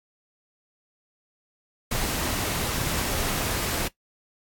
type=noise; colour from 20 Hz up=pink; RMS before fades=-27 dBFS; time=1.91-3.88 s; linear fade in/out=5 ms; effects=noise-tail reverb RT60 0.1 s tail -18 dB re dry + AAC 64 kbps